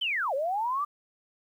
sine linear two-way sweep, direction down then up, 3158 to 515 to 1203 Hz, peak -26 dBFS, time 0.01-0.85 s, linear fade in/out 10 ms, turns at 0.34 s, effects 10-bit

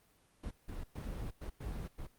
brown noise bursts at uneven times, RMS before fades -41 dBFS, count 6, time 0.43-0.51 / 0.68-0.84 / 0.95-1.31 / 1.41-1.5 / 1.6-1.88 / 1.98-2.07 s, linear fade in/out 10 ms, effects pink hiss -69 dBFS RMS until 2.18 s + Opus 32 kbps

